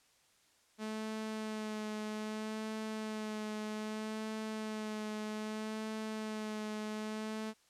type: tone with vibrato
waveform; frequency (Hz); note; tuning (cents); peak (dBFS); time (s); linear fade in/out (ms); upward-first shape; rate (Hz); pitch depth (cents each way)
sawtooth; 215.9; A3; -33; -34; 0.78-7.54; 50; sine; 0.63; 18
effects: white hiss -69 dBFS RMS until 7.69 s + low-pass 9000 Hz 12 dB/octave